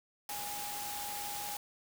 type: tone in noise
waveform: sine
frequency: 823 Hz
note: G#5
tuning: 16 cents flat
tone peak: -42 dBFS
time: 0.29-1.57 s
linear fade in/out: 2 ms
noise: white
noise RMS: -41 dBFS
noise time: 0.29-1.57 s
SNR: -4 dB
effects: none